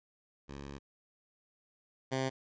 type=tone pair in turn; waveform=10% pulse; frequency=70 / 132.14 Hz; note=C#2 / C3; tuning=+18 / +17 cents; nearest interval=major seventh; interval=1099 cents; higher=second; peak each=-35 / -23 dBFS; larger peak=second; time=0.48-0.79 / 2.11-2.3 s; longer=first; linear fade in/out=20 ms; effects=resampled to 16000 Hz